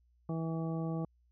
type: harmonic tone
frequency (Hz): 162.9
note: E3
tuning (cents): -20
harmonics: 1 / 2 / 3 / 4 / 5 / 7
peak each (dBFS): -34 / -40 / -44 / -46 / -48 / -51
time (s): 0.29-1.05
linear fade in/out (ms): 2
effects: added 60 Hz sine -66 dBFS peak until 1.31 s